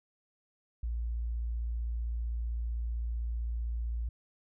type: tone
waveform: sine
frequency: 57.8 Hz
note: A#1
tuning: 14 cents flat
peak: -31 dBFS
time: 0.83-4.09 s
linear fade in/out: 5 ms
effects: none